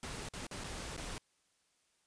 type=noise with dropouts; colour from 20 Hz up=pink; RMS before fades=-43 dBFS; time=0.03-1.18 s; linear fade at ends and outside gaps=0 ms; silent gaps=0.287-0.336 / 0.467-0.512 / 0.638-0.643 / 0.965-0.977 s; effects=white hiss -75 dBFS RMS until 2.06 s + resampled to 22050 Hz